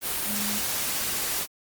sine tone in noise, 207.7 Hz, G#3, in tune, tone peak -33 dBFS, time 0.25-0.61 s, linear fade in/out 50 ms, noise white, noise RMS -28 dBFS, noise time 0.01-1.47 s, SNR -8 dB, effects Opus 32 kbps

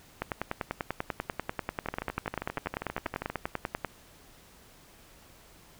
two click trains, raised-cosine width 0.5 ms, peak -15 / -18 dBFS, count 38 / 19, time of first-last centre 0.22-3.847 / 1.86-3.3 s, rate 10.2 / 12.5 Hz, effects pink hiss -56 dBFS RMS until 5.79 s

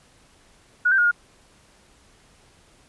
sine tone with pitch steps, 1458 / 1564 / 1434 / 1424 Hz, F#6 / G6 / F6 / F6, -26 / -4 / +45 / +33 cents, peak -15 dBFS, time 0.85-1.114 s, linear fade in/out 10 ms, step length 66 ms, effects pink hiss -56 dBFS RMS until 2.88 s + resampled to 24000 Hz

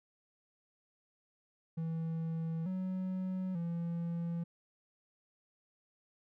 triangle tone with pitch steps, 163.2 / 186.3 / 169.4 Hz, E3 / F#3 / E3, -17 / +12 / +48 cents, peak -32 dBFS, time 1.77-4.44 s, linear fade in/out 10 ms, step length 890 ms, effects none

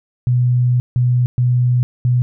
sine tone bursts at uneven times, 123.7 Hz, B2, 3 cents sharp, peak -11 dBFS, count 4, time 0.27-0.8 / 0.96-1.26 / 1.38-1.83 / 2.05-2.22 s, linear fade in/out 0 ms, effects none

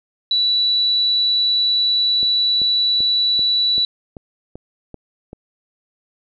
sine tone, 3945 Hz, B7, 3 cents flat, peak -14 dBFS, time 0.31-3.85 s, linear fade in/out 2 ms
click train, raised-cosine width 2 ms, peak -20 dBFS, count 9, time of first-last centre 2.23-5.331 s, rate 2.58 Hz
effects none

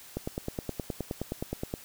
click train, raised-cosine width 2 ms, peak -18 dBFS, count 16, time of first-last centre 0.17-1.739 s, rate 9.56 Hz, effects white hiss -50 dBFS RMS until 1.84 s

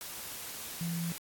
sine tone in noise, 168.7 Hz, E3, 40 cents sharp, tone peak -32 dBFS, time 0.81-1.12 s, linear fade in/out 0 ms, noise white, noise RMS -42 dBFS, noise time 0.01-1.18 s, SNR +7 dB, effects AAC 64 kbps

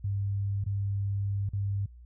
sine tone with dropouts, 99.7 Hz, G2, 30 cents sharp, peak -27 dBFS, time 0.04-1.86 s, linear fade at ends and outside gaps 5 ms, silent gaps 0.641-0.662 / 1.491-1.533 s, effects added 60 Hz sine -47 dBFS peak until 2.05 s

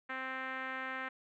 5% pulse tone with low-pass filter, 261.6 Hz, C4, in tune, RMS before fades -40 dBFS, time 0.09-1.09 s, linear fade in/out 10 ms, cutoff 1800 Hz, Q 2.4, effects none

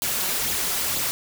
white noise with flanger, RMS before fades -25 dBFS, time 0.02-1.11 s, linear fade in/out 0 ms, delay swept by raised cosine 0.26 to 5.46 ms, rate 2.1 Hz, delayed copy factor +0.5, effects none

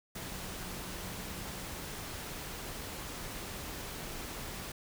sine tone in noise, 185 Hz, F#3, in tune, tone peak -50 dBFS, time 0.16-1.66 s, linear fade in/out 5 ms, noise pink, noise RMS -42 dBFS, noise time 0.15-4.72 s, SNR -11 dB, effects none

